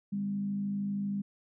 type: tone with frequency modulation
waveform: sine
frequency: 200.3 Hz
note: G3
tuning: 38 cents sharp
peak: -30 dBFS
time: 0.12-1.22 s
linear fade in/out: 10 ms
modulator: 53 Hz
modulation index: 0.35
effects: none